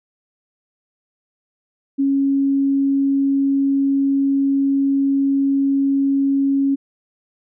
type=tone; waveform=sine; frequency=275.4 Hz; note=C#4; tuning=11 cents flat; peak=-14 dBFS; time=1.98-6.76 s; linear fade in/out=20 ms; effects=none